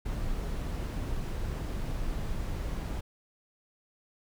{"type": "noise", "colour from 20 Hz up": "brown", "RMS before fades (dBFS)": -33, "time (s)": [0.05, 3.01], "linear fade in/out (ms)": 10, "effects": []}